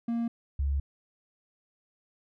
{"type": "tone pair in turn", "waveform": ["triangle", "sine"], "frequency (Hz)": [233.1, 69.72], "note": ["A#3", "C#2"], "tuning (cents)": [0, 11], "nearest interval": "octave + major sixth", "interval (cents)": 2089, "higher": "first", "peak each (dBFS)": -25, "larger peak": "neither", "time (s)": [[0.08, 0.28], [0.59, 0.8]], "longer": "second", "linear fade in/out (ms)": 5, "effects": []}